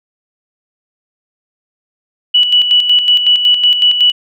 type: tone with tremolo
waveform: sine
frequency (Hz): 2950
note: F#7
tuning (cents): -6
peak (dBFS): -5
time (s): 2.34-4.12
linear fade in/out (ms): 10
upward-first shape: square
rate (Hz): 5.4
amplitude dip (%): 55
effects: none